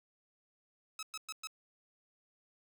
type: tone bursts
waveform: 10% pulse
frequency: 1290 Hz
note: E6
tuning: 38 cents flat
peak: -32 dBFS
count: 4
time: 0.99-1.472 s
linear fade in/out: 2 ms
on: 38 ms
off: 110 ms
effects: none